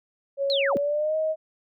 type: tone with pitch glide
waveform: sine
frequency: 554.4 to 629.5 Hz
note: C#5 to D#5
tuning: 0 to +20 cents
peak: -22 dBFS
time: 0.37-1.36 s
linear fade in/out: 50 ms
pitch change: +220 cents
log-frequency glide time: 0.7-1.16 s
type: linear sweep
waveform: sine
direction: down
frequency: 4331 to 141.2 Hz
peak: -24 dBFS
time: 0.5-0.77 s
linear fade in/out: 0 ms
effects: none